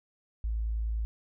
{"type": "tone", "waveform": "sine", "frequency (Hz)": 55.1, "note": "A1", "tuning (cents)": 3, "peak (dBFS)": -28, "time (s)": [0.44, 1.05], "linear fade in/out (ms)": 0, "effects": []}